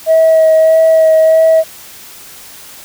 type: tone with vibrato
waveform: sine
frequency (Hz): 641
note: E5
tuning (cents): -49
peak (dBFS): -3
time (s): 0.06-1.64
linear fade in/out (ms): 50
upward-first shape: sine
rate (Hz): 1.6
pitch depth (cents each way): 13
effects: tanh soft clip ceiling -2 dBFS + white hiss -34 dBFS RMS until 2.84 s